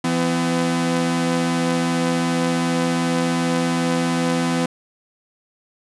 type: tone pair together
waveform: sawtooth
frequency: 167.7 / 252.9 Hz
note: E3 / B3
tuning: +30 / +41 cents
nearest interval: perfect fifth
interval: 711 cents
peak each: -18 / -16 dBFS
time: 0.04-4.66 s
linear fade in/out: 5 ms
effects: resampled to 24000 Hz